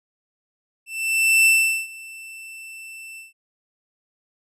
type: tone with ADSR envelope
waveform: 45% pulse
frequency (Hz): 2667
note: E7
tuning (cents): +20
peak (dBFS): -12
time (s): 0.86-3.33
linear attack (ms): 600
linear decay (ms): 410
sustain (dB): -24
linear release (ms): 150
effects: resampled to 32000 Hz